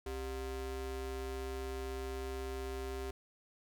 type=ring-modulated tone; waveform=square; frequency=164.81 Hz; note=E3; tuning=in tune; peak=-36 dBFS; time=0.06-3.11 s; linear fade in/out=5 ms; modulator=229 Hz; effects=none